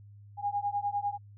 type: beating tone pair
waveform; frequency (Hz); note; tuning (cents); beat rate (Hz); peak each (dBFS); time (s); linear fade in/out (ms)
sine; 810 / 820; G#5 / G#5; -43 / -22; 10; -32 / -32; 0.37-1.18; 50
effects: added 102 Hz sine -49 dBFS peak until 1.37 s